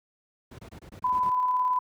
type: noise bursts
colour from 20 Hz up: brown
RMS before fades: -39 dBFS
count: 8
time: 0.51-1.3 s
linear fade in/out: 5 ms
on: 76 ms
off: 26 ms
type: tone with tremolo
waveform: sine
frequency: 1002 Hz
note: B5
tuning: 25 cents sharp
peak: -21 dBFS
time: 1.04-1.79 s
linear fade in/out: 5 ms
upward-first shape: square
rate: 18 Hz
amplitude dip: 25%
effects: high-pass 100 Hz 12 dB/octave